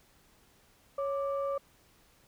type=tone pair together; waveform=sine; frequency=554.5 / 1176 Hz; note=C#5 / D6; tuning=0 / +2 cents; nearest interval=octave + minor second; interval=1302 cents; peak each=-30 / -36 dBFS; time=0.98-1.58 s; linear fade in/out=5 ms; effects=tanh soft clip ceiling -23 dBFS + pink hiss -64 dBFS RMS until 2.27 s